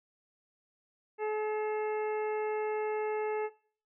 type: harmonic tone with a mistuned harmonic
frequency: 427.9 Hz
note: A4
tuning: 48 cents flat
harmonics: 1 / 2 / 3 / 4 / 5 / 6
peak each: -31 / -37 / -47 / -47 / -45 / -50 dBFS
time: 1.18-3.5 s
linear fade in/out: 50 ms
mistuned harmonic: 6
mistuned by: +63 cents
effects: noise-tail reverb RT60 0.5 s tail -21 dB re dry